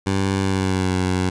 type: tone with pitch glide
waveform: 15% pulse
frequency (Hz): 96.9 to 92.26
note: G2 to F#2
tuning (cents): -20 to -4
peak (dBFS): -12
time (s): 0.06-1.3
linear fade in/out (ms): 10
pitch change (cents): -84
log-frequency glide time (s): 0.4-0.95
effects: resampled to 22050 Hz + 9-bit